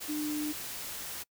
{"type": "tone in noise", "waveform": "sine", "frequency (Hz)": 300.4, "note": "D4", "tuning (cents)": 39, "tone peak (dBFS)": -31, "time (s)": [0.08, 0.53], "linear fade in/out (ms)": 20, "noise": "white", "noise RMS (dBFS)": -40, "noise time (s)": [0, 1.24], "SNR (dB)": 6, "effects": ["noise-tail reverb RT60 0.1 s tail -25 dB re dry"]}